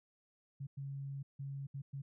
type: tone bursts at uneven times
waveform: sine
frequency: 138.3 Hz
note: C#3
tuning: 4 cents flat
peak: -40 dBFS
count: 5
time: 0.6-0.67 / 0.77-1.23 / 1.39-1.67 / 1.74-1.82 / 1.93-2.02 s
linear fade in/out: 10 ms
effects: none